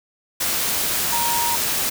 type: tone in noise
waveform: sine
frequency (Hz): 940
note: A#5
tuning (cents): +14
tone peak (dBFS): -22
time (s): 1.12-1.56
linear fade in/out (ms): 10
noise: white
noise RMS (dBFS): -22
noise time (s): 0.4-1.9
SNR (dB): -3
effects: none